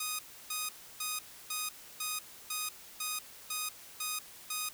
5% pulse tone bursts, 1244.5 Hz, D#6, in tune, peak -22 dBFS, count 10, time 0-4.69 s, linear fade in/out 5 ms, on 190 ms, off 310 ms, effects white hiss -52 dBFS RMS until 4.73 s

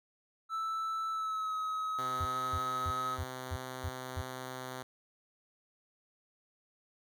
triangle tone with pitch glide, 1318.5 to 1275.1 Hz, E6 to D#6, 0 to +42 cents, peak -31 dBFS, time 0.49-3.18 s, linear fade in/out 50 ms, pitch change -58 cents, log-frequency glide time 1.1-1.55 s
5% pulse tone, 128.8 Hz, C3, 27 cents flat, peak -29 dBFS, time 1.98-4.83 s, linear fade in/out 10 ms
sine tone bursts, 86.5 Hz, F2, 16 cents flat, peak -33 dBFS, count 7, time 2.2-4.219 s, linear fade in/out 10 ms, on 57 ms, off 270 ms
effects none

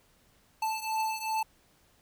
square beating tone pair, 878 / 880.6 Hz, A5 / A5, -4 / +1 cents, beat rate 2.6 Hz, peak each -32 / -35 dBFS, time 0.62-1.43 s, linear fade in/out 5 ms, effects pink hiss -65 dBFS RMS until 2.01 s

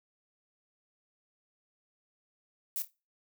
violet noise with echo, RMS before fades -34 dBFS, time 2.76-2.82 s, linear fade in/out 0 ms, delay 27 ms, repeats 3, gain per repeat -12 dB, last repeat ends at 2.901 s, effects noise-tail reverb RT60 0.3 s tail -23 dB re dry

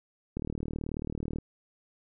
click train, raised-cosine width 3 ms, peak -21 dBFS, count 40, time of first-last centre 0.37-1.386 s, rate 38.4 Hz, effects none

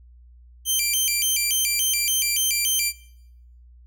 10% pulse tone with vibrato, 2713 Hz, E7, 49 cents sharp, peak -12 dBFS, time 0.65-2.93 s, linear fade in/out 50 ms, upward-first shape square, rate 3.5 Hz, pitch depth 240 cents each way, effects noise-tail reverb RT60 0.8 s tail -22 dB re dry + added 60 Hz sine -46 dBFS peak until 3.86 s

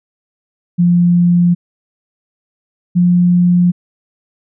sine tone pair in turn, 174.61 / 176.84 Hz, F3 / F3, 0 / +22 cents, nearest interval unison, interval 22 cents, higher second, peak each -7 dBFS, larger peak neither, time 0.78-1.55 / 2.95-3.72 s, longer neither, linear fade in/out 20 ms, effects none

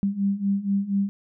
sine beating tone pair, 196 / 200.2 Hz, G3 / G3, 0 / +37 cents, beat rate 4.2 Hz, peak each -26 / -23 dBFS, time 0.03-1.09 s, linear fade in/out 0 ms, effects none

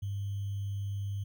sine tone with sample-and-hold, 99.6 Hz, G2, 28 cents sharp, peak -32 dBFS, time 0.02-1.24 s, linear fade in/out 10 ms, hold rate 3150 Hz, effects none

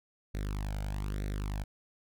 sawtooth tone with flanger, 50.5 Hz, G#1, 48 cents flat, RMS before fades -35 dBFS, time 0.34-1.64 s, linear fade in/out 10 ms, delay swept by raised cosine 0.49 to 1.36 ms, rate 1.1 Hz, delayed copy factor +0.75, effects none

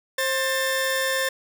sawtooth tone pair together, 530 / 1782.7 Hz, C5 / A6, +22 / +22 cents, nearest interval octave + major sixth, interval 2100 cents, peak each -21 dBFS, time 0.18-1.29 s, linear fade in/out 5 ms, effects none

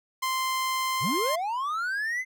sawtooth tone with pitch glide, 1043 to 1052.1 Hz, C6 to C6, -6 to +9 cents, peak -22 dBFS, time 0.22-1.36 s, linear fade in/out 10 ms, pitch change +15 cents, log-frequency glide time 0.97-1.05 s
triangle linear sweep, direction up, 87.31 to 2084 Hz, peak -25 dBFS, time 1-2.25 s, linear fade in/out 50 ms
effects none

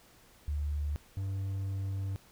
sine / triangle tone pair in turn, 73.42 / 97.16 Hz, D2 / G2, 0 / -15 cents, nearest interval perfect fourth, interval 485 cents, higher second, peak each -30 / -30 dBFS, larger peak neither, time 0.48-0.96 / 1.17-2.16 s, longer second, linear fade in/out 0 ms, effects pink hiss -60 dBFS RMS until 2.31 s

